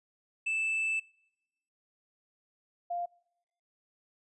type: tone pair in turn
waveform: triangle / sine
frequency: 2637 / 698.5 Hz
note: E7 / F5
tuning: 0 / 0 cents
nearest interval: octave + major seventh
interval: 2300 cents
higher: first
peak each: -27 / -31 dBFS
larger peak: first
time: 0.46-1 / 2.9-3.06 s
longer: first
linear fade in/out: 10 ms
effects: noise-tail reverb RT60 0.9 s tail -26 dB re dry + resampled to 24000 Hz